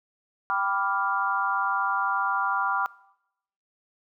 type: chord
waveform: sine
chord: G dominant seventh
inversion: none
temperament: equal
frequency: 784 / 987.8 / 1174.7 / 1396.9 Hz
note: G5 / B5 / D6 / F6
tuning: 0 / 0 / 0 / 0 cents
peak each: -30 / -29 / -28 / -28 dBFS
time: 0.5-2.86 s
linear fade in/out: 0 ms
effects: noise-tail reverb RT60 0.8 s tail -20 dB re dry